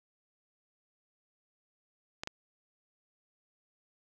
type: clicks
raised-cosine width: 0.2 ms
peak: -19 dBFS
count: 2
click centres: 2.235 / 2.274 s
effects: none